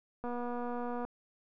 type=click train; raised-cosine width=1 ms; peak=-26 dBFS; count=197; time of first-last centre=0.24-1.05 s; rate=242 Hz; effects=none